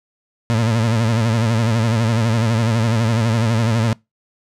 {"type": "tone with vibrato", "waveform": "30% pulse", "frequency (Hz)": 113.5, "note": "A#2", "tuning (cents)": -46, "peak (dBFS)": -12, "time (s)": [0.5, 3.93], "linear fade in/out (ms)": 0, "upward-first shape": "sine", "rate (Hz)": 12, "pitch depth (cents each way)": 84, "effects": ["noise-tail reverb RT60 0.2 s tail -24 dB re dry", "low-pass 8000 Hz 12 dB/octave"]}